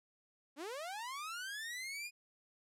sawtooth linear sweep, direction up, 261.6 to 2477 Hz, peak -38 dBFS, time 0.56-2.11 s, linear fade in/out 50 ms, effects low-pass 12000 Hz 12 dB/octave

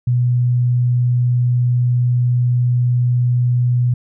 sine tone, 122.9 Hz, B2, 8 cents flat, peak -12 dBFS, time 0.07-3.94 s, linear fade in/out 5 ms, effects none

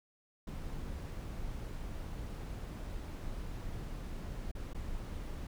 brown noise with dropouts, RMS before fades -41 dBFS, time 0.47-5.47 s, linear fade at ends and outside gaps 5 ms, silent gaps 4.515-4.55 / 4.734-4.746 s, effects none

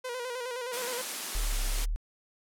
sawtooth tone with vibrato, 493.9 Hz, B4, in tune, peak -30 dBFS, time 0.04-1.02 s, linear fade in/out 10 ms, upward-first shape square, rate 9.6 Hz, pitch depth 56 cents each way
white high-pass noise, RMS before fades -35 dBFS, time 0.72-1.86 s, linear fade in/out 20 ms, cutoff 180 Hz, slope 96 dB/octave
sine exponential two-way sweep, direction down then up, 39.9 to 32.66 to 39.9 Hz, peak -27 dBFS, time 1.35-1.96 s, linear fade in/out 0 ms, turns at 1.63 s
effects low-pass 12000 Hz 12 dB/octave

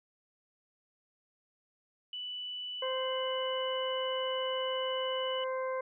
sine tone, 2973 Hz, F#7, 8 cents sharp, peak -37 dBFS, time 2.13-5.44 s, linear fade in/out 2 ms
harmonic tone, 520 Hz, C5, 11 cents flat, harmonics 1 / 2 / 3 / 4, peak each -33 / -38 / -46 / -47 dBFS, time 2.82-5.81 s, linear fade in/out 5 ms
effects none

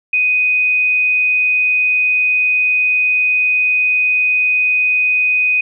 sine tone, 2496 Hz, D#7, 5 cents sharp, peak -11 dBFS, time 0.13-5.61 s, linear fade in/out 5 ms, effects none

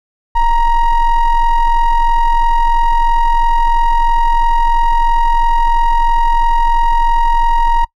triangle ring-modulated tone, 477.5 Hz, A#4, 42 cents sharp, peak -3 dBFS, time 0.35-7.85 s, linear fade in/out 10 ms, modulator 456 Hz, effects noise-tail reverb RT60 0.1 s tail -24 dB re dry

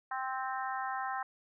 harmonic tone, 261.6 Hz, C4, in tune, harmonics 3 / 4 / 5 / 6 / 7, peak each -37 / -39 / -41 / -43 / -44 dBFS, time 0.11-1.23 s, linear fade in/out 5 ms, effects none

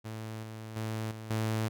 sawtooth tone with level steps, 110 Hz, A2, in tune, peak -34 / -37 / -29 / -37 / -25 dBFS, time 0.04-1.69 s, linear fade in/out 20 ms, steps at 0.43 / 0.76 / 1.11 / 1.3 s, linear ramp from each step 5 ms, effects none

